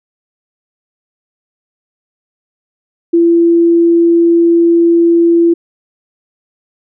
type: tone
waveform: sine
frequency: 338.2 Hz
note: E4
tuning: 44 cents sharp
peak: -5 dBFS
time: 3.13-5.54 s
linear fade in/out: 10 ms
effects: none